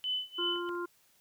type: tone with tremolo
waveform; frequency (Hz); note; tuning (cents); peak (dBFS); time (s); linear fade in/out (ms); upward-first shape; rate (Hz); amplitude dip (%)
sine; 3012; F#7; +30; -29; 0.04-0.69; 0; sine; 2.9; 95
type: harmonic tone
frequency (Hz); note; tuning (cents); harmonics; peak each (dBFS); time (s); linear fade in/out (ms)
349.2; F4; 0; 1 / 3 / 4; -35 / -40 / -41; 0.38-0.86; 10
type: clicks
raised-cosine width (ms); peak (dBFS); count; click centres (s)
0.5; -38 / -35 / -43 / -45; 4; 0.559 / 0.693 / 0.752 / 0.854
effects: white hiss -67 dBFS RMS until 1.2 s